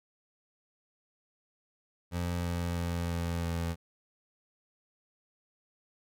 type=tone with pitch steps; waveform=25% pulse; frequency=87.31 / 86.56 / 85.81 / 85.07 / 84.34 Hz; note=F2 / F2 / F2 / F2 / E2; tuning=0 / -15 / -30 / -45 / +40 cents; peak=-27 dBFS; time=2.11-3.76 s; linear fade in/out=50 ms; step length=330 ms; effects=none